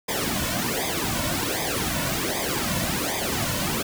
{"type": "noise with flanger", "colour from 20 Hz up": "pink", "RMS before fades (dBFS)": -26, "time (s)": [0.08, 3.83], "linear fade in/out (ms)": 10, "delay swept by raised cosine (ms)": [0.7, 2.5], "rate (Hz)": 1.3, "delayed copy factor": -0.85, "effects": []}